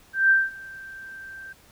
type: tone with ADSR envelope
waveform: sine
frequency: 1568 Hz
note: G6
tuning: in tune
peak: -13 dBFS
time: 0.13-1.53 s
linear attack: 170 ms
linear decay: 200 ms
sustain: -24 dB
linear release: 8 ms
effects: pink hiss -55 dBFS RMS until 1.71 s